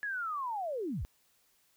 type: linear sweep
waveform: sine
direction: down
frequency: 1714 to 32.43 Hz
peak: -33 dBFS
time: 0.03-1.05 s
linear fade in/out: 0 ms
effects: white hiss -70 dBFS RMS until 1.76 s